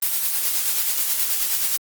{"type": "noise with tremolo", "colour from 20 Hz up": "blue", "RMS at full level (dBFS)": -20, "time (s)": [0.02, 1.77], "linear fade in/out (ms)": 5, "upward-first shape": "sine", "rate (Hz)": 9.4, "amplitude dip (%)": 40, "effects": ["Opus 24 kbps"]}